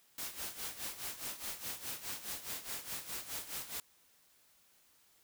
white noise with tremolo, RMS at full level -40 dBFS, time 0.18-3.8 s, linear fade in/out 2 ms, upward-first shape sine, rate 4.8 Hz, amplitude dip 75%, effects white hiss -68 dBFS RMS until 5.23 s

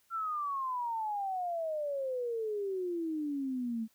sine exponential sweep, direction down, 1371 to 218.4 Hz, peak -32 dBFS, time 0.1-3.88 s, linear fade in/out 50 ms, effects white hiss -70 dBFS RMS until 3.94 s

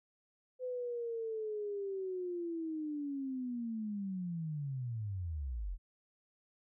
sine linear sweep, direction down, 510 to 38.89 Hz, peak -36 dBFS, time 0.59-5.78 s, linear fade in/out 50 ms, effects none

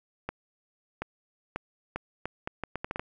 accelerating click train, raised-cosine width 0.5 ms, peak -17 dBFS, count 12, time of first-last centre 0.29-2.995 s, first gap 730 ms, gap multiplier 0.74, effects none

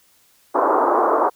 white band-pass noise, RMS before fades -17 dBFS, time 0.54-1.3 s, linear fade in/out 20 ms, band 300 to 1200 Hz, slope 48 dB/octave, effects white hiss -57 dBFS RMS until 1.35 s

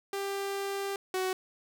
sawtooth tone pair in turn, 395.6 / 373.4 Hz, G4 / F#4, +16 / +16 cents, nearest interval minor second, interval 100 cents, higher first, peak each -28 / -25 dBFS, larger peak second, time 0.13-0.96 / 1.14-1.33 s, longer first, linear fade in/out 2 ms, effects none

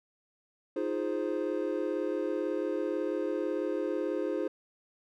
triangle chord, F minor seventh, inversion third, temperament equal, 311.1 / 349.2 / 415.3 / 523.3 Hz, Eb4 / F4 / Ab4 / C5, 0 / 0 / 0 / 0 cents, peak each -33 dBFS, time 0.76-4.48 s, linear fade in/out 5 ms, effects none

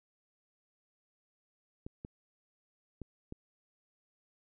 clicks, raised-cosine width 3 ms, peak -29 dBFS, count 4, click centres 1.865 / 2.049 / 3.017 / 3.324 s, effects none

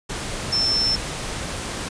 sine tone in noise, 5340 Hz, E8, 22 cents sharp, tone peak -18 dBFS, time 0.52-0.96 s, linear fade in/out 10 ms, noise pink, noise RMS -29 dBFS, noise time 0.09-1.89 s, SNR +8 dB, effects resampled to 22050 Hz

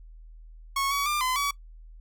sawtooth tone with pitch steps, 1100 / 1130 / 1194 / 1021 / 1137 Hz, C#6 / C#6 / D6 / C6 / C#6, -14 / +33 / +28 / -43 / +44 cents, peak -21 dBFS, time 0.76-1.51 s, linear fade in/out 5 ms, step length 150 ms, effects noise-tail reverb RT60 0.1 s tail -20 dB re dry + added 40 Hz sine -44 dBFS peak until 2 s

